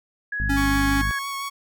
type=tone with pitch glide; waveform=sine; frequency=1672 to 1662.4 Hz; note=G#6 to G#6; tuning=+11 to +1 cents; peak=-25 dBFS; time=0.32-1.19 s; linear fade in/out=5 ms; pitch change=-10 cents; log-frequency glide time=0.57-0.91 s
type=harmonic tone; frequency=50.5 Hz; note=G#1; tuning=48 cents flat; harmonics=1 / 2 / 3 / 4 / 5; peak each=-24 / -29 / -37 / -36 / -41 dBFS; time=0.4-1.11 s; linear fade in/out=0 ms
type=tone; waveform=square; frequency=277.2 Hz; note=C#4; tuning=in tune; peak=-22 dBFS; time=0.49-1.02 s; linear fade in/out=10 ms
type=tone with vibrato; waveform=sawtooth; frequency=1108.7 Hz; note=C#6; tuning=in tune; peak=-24 dBFS; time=0.56-1.5 s; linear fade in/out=20 ms; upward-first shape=sine; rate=5.9 Hz; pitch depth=15 cents each way
effects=none